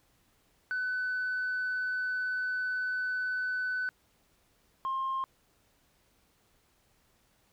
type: tone pair in turn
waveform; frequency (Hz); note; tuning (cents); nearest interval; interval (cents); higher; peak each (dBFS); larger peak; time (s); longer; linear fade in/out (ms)
sine; 1503 / 1062.8; F#6 / C6; +27 / +27; tritone; 600; first; -28; neither; 0.71-3.89 / 4.85-5.24; first; 0
effects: tanh soft clip ceiling -27 dBFS + pink hiss -69 dBFS RMS until 7.52 s